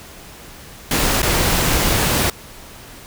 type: noise with dropouts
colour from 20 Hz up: pink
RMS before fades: -17 dBFS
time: 0.91-2.3 s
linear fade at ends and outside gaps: 2 ms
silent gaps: 1.219-1.229 s
effects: pink hiss -39 dBFS RMS until 3.06 s